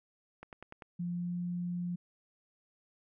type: click train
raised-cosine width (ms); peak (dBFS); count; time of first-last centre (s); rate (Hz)
0.5; -31; 5; 0.43-0.822; 10.2
type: tone with pitch glide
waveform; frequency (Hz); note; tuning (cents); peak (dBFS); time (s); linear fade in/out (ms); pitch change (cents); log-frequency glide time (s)
sine; 174.61 to 176.03; F3 to F3; 0 to +14; -33; 0.99-1.96; 10; +14; 1.11-1.35
effects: none